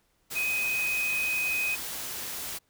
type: tone in noise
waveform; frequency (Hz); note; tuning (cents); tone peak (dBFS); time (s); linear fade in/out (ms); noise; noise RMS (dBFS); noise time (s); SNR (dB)
sine; 2511; D#7; +15; -26; 0.35-1.76; 20; white; -36; 0.3-2.59; +7
effects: pink hiss -70 dBFS RMS until 2.69 s